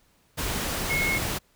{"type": "tone in noise", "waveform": "sine", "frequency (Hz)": 2173, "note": "C#7", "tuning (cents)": -35, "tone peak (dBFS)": -24, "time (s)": [0.89, 1.19], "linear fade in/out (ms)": 20, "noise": "pink", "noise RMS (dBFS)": -29, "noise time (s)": [0.37, 1.39], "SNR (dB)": 2, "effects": ["pink hiss -64 dBFS RMS until 1.55 s"]}